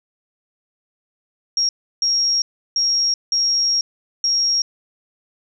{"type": "tone bursts at uneven times", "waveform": "sine", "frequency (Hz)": 5588, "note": "F8", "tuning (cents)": 0, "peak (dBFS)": -15, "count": 5, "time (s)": [[1.57, 1.69], [2.02, 2.42], [2.76, 3.14], [3.32, 3.81], [4.24, 4.62]], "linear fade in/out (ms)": 2, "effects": []}